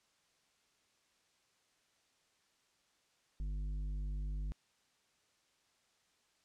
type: tone with tanh clipping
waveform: triangle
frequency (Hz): 50.1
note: G1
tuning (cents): +38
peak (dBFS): -38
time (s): 3.4-4.52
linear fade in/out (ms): 0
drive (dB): 13
effects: white hiss -74 dBFS RMS until 6.44 s + low-pass 7000 Hz 12 dB/octave